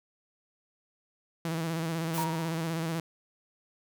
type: tone with vibrato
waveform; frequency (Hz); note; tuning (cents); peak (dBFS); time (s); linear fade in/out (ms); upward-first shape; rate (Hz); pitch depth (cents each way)
sawtooth; 163.8; E3; -11; -26; 1.45-3; 2; square; 16; 41
type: noise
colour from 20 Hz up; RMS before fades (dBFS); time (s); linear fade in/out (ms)
white; -38; 2.13-2.25; 20
type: tone with exponential decay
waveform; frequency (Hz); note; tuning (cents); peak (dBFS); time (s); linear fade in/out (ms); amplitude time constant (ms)
sine; 946; A#5; +25; -28; 2.18-2.83; 1; 140
effects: none